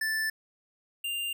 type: tone pair in turn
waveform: square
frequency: 1760 / 2794 Hz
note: A6 / F7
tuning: 0 / 0 cents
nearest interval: minor sixth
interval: 800 cents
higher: second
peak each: -28 / -31 dBFS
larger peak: first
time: 0.01-0.3 / 1.04-1.33 s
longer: neither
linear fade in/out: 5 ms
effects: none